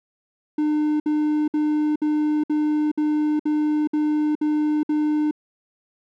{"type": "tone bursts", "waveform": "triangle", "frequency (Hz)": 302.1, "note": "D4", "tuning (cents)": 49, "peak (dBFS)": -16, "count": 10, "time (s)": [0.58, 5.311], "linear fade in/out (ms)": 5, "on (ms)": 420, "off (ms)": 59, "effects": []}